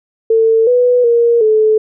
sine tone with pitch steps, 448.9 / 493.1 / 469.9 / 433.4 Hz, A4 / B4 / A#4 / A4, +35 / -3 / +14 / -26 cents, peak -7 dBFS, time 0.3-1.78 s, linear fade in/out 5 ms, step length 370 ms, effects none

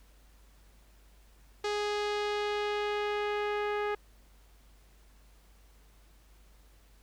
sawtooth tone with low-pass filter sweep, 415.3 Hz, G#4, in tune, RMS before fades -32 dBFS, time 1.64-3.95 s, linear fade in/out 5 ms, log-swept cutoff 5200 to 2000 Hz, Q 1.2, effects added 50 Hz sine -57 dBFS peak until 7.02 s + pink hiss -65 dBFS RMS until 7.02 s

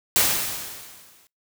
white noise with exponential decay, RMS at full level -17 dBFS, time 0.16-1.27 s, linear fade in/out 0 ms, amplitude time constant 240 ms, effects noise-tail reverb RT60 0.2 s tail -25 dB re dry

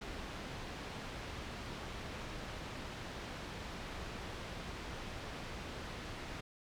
pink low-pass noise, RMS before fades -45 dBFS, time 0.01-6.41 s, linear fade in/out 10 ms, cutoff 4200 Hz, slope 12 dB/octave, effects none

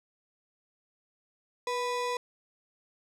square ring-modulated tone, 740 Hz, F#5, in tune, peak -27 dBFS, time 1.67-2.17 s, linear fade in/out 2 ms, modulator 253 Hz, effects low-pass 8000 Hz 12 dB/octave + 11-bit

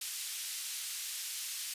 white band-pass noise, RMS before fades -40 dBFS, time 0.01-1.74 s, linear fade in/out 5 ms, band 2600 to 11000 Hz, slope 12 dB/octave, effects resampled to 32000 Hz

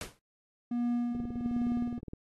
pink noise with exponential decay, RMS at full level -35 dBFS, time 0.01-0.19 s, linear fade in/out 1 ms, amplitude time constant 38 ms
triangle tone with tremolo, 240 Hz, B3, 49 cents flat, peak -25 dBFS, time 0.71-1.99 s, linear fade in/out 5 ms, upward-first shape sine, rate 1.3 Hz, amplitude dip 65%
click train, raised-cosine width 3 ms, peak -28 dBFS, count 20, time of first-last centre 1.15-2.134 s, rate 19.3 Hz
effects AAC 32 kbps

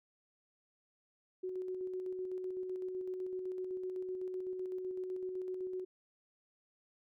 sine tone with tremolo, 370 Hz, F#4, in tune, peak -36 dBFS, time 1.43-5.85 s, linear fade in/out 10 ms, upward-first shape square, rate 7.9 Hz, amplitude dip 30%, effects none

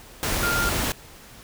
sine tone in noise, 1400 Hz, F6, 4 cents sharp, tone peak -23 dBFS, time 0.43-0.69 s, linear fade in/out 0 ms, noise pink, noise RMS -25 dBFS, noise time 0.23-0.92 s, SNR -1 dB, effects pink hiss -46 dBFS RMS until 1.43 s

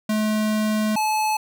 square tone pair in turn, 214.7 / 861.8 Hz, A3 / A5, -42 / -36 cents, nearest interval 2 octaves, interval 2406 cents, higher second, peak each -20 dBFS, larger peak neither, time 0.09-0.96 / 0.96-1.37 s, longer first, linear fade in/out 5 ms, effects none

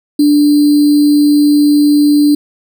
sine tone with sample-and-hold, 293.7 Hz, D4, in tune, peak -5 dBFS, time 0.19-2.35 s, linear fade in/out 5 ms, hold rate 4410 Hz, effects none

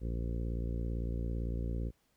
harmonic tone, 57.8 Hz, A#1, 14 cents flat, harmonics 1 / 2 / 3 / 4 / 5 / 6 / 7 / 8 / 9, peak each -34 / -40 / -44 / -46 / -48 / -50 / -51 / -52 / -53 dBFS, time 0-1.92 s, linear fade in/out 50 ms, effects pink hiss -74 dBFS RMS until 2.16 s

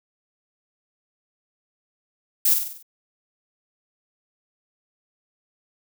violet noise with echo, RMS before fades -18 dBFS, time 2.45-2.54 s, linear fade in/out 5 ms, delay 48 ms, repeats 6, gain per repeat -5 dB, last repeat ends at 2.828 s, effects none

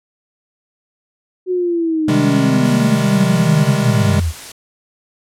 sine linear sweep, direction down, 370.5 to 75.4 Hz, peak -14 dBFS, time 1.46-4.33 s, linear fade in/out 50 ms
square chord, Ab major seventh, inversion first, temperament equal with one note detuned, 130.81 / 155.56 / 197.25 / 207.7 Hz, C3 / Eb3 / G3 / Ab3, 0 / 0 / +11 / 0 cents, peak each -19 / -20 / -21 / -20 dBFS, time 2.08-4.2 s, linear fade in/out 5 ms
white noise, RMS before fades -32 dBFS, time 2.64-4.52 s, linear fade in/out 5 ms
effects low-pass 10000 Hz 12 dB/octave

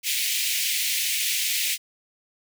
pink high-pass noise, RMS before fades -25 dBFS, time 0.03-1.78 s, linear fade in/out 50 ms, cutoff 2100 Hz, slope 48 dB/octave, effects none

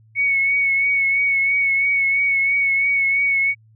sine tone with vibrato, 2217 Hz, C#7, in tune, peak -15 dBFS, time 0.15-3.55 s, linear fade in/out 50 ms, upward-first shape triangle, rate 3 Hz, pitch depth 33 cents each way, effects added 110 Hz sine -49 dBFS peak until 3.75 s

